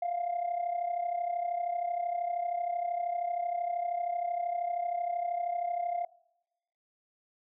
sine tone with amplitude modulation, 698.5 Hz, F5, in tune, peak -25 dBFS, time 0.02-6.05 s, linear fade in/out 5 ms, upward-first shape sine, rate 32.9 Hz, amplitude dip 70%, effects noise-tail reverb RT60 1.0 s tail -25 dB re dry + tanh soft clip ceiling -25 dBFS

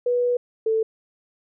sine tone pair in turn, 488.7 / 443.2 Hz, B4 / A4, -18 / +13 cents, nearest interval major second, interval 169 cents, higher first, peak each -18 dBFS, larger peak neither, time 0.06-0.37 / 0.66-0.83 s, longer first, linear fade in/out 5 ms, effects none

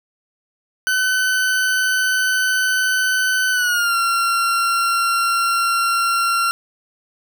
40% pulse tone with pitch glide, 1513 to 1371.5 Hz, F#6 to F6, +38 to -32 cents, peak -15 dBFS, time 0.87-6.51 s, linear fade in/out 0 ms, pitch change -170 cents, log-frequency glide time 3.51-3.96 s, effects none

